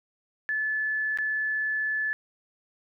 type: tone with dropouts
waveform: sine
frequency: 1732 Hz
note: A6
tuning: 28 cents flat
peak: -25 dBFS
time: 0.49-2.13 s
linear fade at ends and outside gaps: 0 ms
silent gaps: 1.174-1.186 s
effects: none